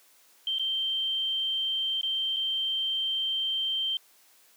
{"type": "tone with dropouts", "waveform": "sine", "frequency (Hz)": 3136, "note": "G7", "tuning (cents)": 0, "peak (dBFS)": -26, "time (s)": [0.47, 3.97], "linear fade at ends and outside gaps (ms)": 2, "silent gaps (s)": [[0.585, 0.595], [2.012, 2.031], [2.363, 2.367]], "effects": ["white hiss -60 dBFS RMS until 4.56 s", "high-pass 300 Hz 12 dB/octave"]}